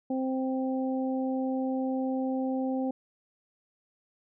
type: harmonic tone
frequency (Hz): 261.6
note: C4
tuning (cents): 0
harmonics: 1 / 2 / 3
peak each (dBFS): -28 / -34 / -38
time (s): 0.1-2.91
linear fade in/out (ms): 5
effects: none